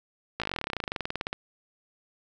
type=slowing click train; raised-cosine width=0.3 ms; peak=-14 dBFS; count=28; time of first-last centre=0.4-1.329 s; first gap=17 ms; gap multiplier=1.05; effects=none